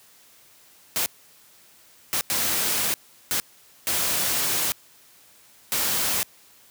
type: noise bursts at uneven times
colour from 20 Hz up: white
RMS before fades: -24 dBFS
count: 6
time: 0.96-1.06 / 2.13-2.21 / 2.3-2.94 / 3.31-3.4 / 3.87-4.72 / 5.72-6.23 s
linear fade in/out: 0 ms
effects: white hiss -54 dBFS RMS until 6.7 s + high-pass 60 Hz 12 dB/octave